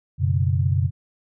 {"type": "chord", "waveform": "sine", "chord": "F# suspended fourth", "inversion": "none", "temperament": "equal with one note detuned", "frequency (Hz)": [92.5, 123.47, 139.96], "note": ["F#2", "B2", "C#3"], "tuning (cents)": [0, 0, 17], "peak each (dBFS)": [-20, -23, -23], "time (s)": [0.18, 0.91], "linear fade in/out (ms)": 50, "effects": []}